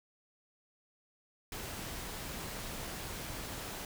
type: noise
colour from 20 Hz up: pink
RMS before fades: -42 dBFS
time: 1.52-3.85 s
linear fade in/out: 2 ms
effects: none